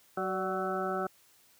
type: harmonic tone with a mistuned harmonic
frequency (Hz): 187.5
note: F#3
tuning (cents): +23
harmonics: 1 / 2 / 3 / 4 / 6 / 7 / 8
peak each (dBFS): -39 / -35 / -38 / -36 / -46 / -36 / -43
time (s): 0.17-1.07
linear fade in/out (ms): 5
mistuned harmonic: 3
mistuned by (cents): +53
effects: white hiss -63 dBFS RMS until 1.59 s + high-pass 60 Hz 12 dB/octave